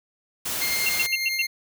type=noise; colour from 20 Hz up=white; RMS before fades=-28 dBFS; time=0.45-1.07 s; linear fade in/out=10 ms
type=tone with tremolo; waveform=25% pulse; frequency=2118 Hz; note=C7; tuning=21 cents sharp; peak=-20 dBFS; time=0.61-1.47 s; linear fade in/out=10 ms; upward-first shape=sine; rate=10 Hz; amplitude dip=30%
type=tone bursts; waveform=sine; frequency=2734 Hz; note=F7; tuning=37 cents flat; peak=-20 dBFS; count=5; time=0.86-1.42 s; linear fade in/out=5 ms; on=32 ms; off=100 ms
effects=none